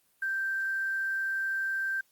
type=tone with quantisation; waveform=sine; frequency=1568 Hz; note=G6; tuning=in tune; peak=-28 dBFS; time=0.22-2.01 s; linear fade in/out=5 ms; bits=9; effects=white hiss -69 dBFS RMS until 2.11 s + Opus 24 kbps